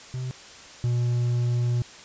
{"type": "tone pair in turn", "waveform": "triangle", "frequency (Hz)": [127.8, 120.94], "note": ["C3", "B2"], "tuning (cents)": [-40, -36], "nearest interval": "minor second", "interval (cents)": 96, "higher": "first", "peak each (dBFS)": [-26, -19], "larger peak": "second", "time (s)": [[0.14, 0.31], [0.84, 1.82]], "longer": "second", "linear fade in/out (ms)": 0, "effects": ["white hiss -45 dBFS RMS until 2.04 s", "resampled to 16000 Hz"]}